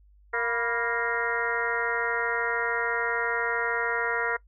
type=harmonic tone with a mistuned harmonic; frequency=233.1 Hz; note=A#3; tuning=in tune; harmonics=2 / 3 / 4 / 5 / 6 / 7 / 8 / 9; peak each=-31 / -37 / -34 / -39 / -30 / -37 / -31 / -39 dBFS; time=0.33-4.37 s; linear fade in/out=10 ms; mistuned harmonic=4; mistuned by=+83 cents; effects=noise-tail reverb RT60 0.1 s tail -21 dB re dry + added 50 Hz sine -54 dBFS peak until 4.47 s